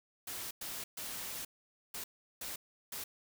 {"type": "noise bursts at uneven times", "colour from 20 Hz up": "white", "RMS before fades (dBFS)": -42, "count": 6, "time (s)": [[0.27, 0.51], [0.61, 0.84], [0.97, 1.45], [1.94, 2.04], [2.41, 2.56], [2.92, 3.04]], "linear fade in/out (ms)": 5, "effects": []}